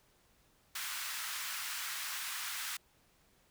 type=high-pass noise; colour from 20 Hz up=pink; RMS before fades=-40 dBFS; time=0.75-2.77 s; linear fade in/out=5 ms; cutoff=1200 Hz; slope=24 dB/octave; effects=pink hiss -69 dBFS RMS until 3.5 s